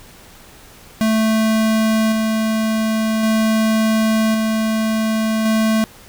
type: tone with tremolo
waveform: square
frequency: 220 Hz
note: A3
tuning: in tune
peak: -14 dBFS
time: 1.01-5.84 s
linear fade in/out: 0 ms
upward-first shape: square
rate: 0.45 Hz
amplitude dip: 25%
effects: pink hiss -43 dBFS RMS until 6.08 s